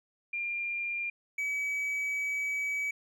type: tone pair in turn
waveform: sine / triangle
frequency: 2395 / 2281 Hz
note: D7 / C#7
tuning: +33 / +49 cents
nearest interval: minor second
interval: 84 cents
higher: first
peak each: -31 / -28 dBFS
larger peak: second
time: 0.33-1.1 / 1.38-2.91 s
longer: second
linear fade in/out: 5 ms
effects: none